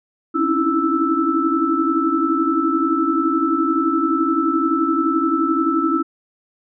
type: tone cluster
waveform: sine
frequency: 261.9 / 279.7 / 319.5 / 331.1 / 1318 Hz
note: C4 / C#4 / D#4 / E4 / E6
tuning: +2 / +16 / +46 / +8 / -1 cents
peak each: -29 / -22 / -23 / -20 / -20 dBFS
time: 0.34-6.03 s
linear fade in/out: 20 ms
effects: none